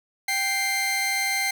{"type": "tone pair together", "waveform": "sawtooth", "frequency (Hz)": [784, 2093], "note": ["G5", "C7"], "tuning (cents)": [0, 0], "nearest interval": "octave + perfect fourth", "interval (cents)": 1700, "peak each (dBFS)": [-26, -20], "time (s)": [0.28, 1.51], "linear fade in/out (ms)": 5, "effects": []}